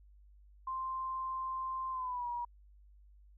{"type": "tone with pitch glide", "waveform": "sine", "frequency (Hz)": [1046.5, 959.6], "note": ["C6", "A#5"], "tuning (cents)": [0, 50], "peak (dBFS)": -35, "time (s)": [0.67, 2.45], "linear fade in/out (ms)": 5, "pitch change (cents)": -150, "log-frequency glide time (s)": [1.91, 2.28], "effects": ["added 50 Hz sine -57 dBFS peak until 3.37 s"]}